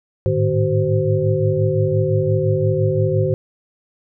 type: tone cluster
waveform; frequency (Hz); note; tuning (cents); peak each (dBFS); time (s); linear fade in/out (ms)
sine; 103.9 / 109.7 / 152.4 / 377.1 / 520; G#2 / A2 / D#3 / F#4 / C5; +1 / -5 / -36 / +33 / -11; -21; 0.26-3.34; 0
effects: none